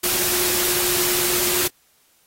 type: tone in noise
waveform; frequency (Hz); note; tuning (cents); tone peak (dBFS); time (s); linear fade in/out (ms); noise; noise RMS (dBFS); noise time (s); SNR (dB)
sine; 357.6; F4; +41; -28; 0.03-1.68; 10; white; -21; 0.03-1.68; -10
effects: white hiss -60 dBFS RMS until 2.26 s + AAC 48 kbps